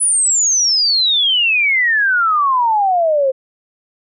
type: exponential sweep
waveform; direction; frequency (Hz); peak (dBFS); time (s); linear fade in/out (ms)
sine; down; 10080 to 516; -11; 0-3.32; 20
effects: none